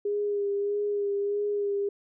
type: tone with vibrato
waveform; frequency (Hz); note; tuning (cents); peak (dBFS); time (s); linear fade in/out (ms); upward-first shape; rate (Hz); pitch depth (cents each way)
sine; 407.2; G#4; -34; -25; 0.05-1.89; 5; sine; 1.6; 24
effects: none